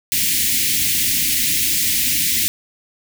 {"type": "band-stop noise", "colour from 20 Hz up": "white", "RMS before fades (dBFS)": -18, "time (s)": [0.12, 2.48], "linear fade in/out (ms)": 0, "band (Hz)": [330, 1900], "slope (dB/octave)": 48, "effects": []}